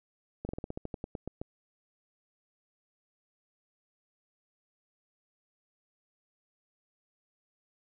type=slowing click train; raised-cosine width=2 ms; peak=-23 dBFS; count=13; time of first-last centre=0.45-1.415 s; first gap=40 ms; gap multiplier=1.12; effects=none